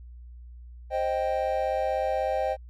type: chord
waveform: triangle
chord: C minor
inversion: none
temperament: equal with one note detuned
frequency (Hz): 526 / 622.3 / 784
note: C5 / Eb5 / G5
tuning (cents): +9 / 0 / 0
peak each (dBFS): -27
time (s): 0.9-2.57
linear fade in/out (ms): 50
effects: added 60 Hz sine -42 dBFS peak until 2.69 s